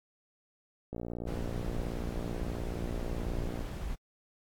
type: click train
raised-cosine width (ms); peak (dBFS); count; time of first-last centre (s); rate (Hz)
2; -25; 158; 0.93-3.609; 58.6
type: noise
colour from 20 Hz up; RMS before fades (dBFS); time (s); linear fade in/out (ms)
brown; -37; 1.26-3.96; 20
effects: AAC 64 kbps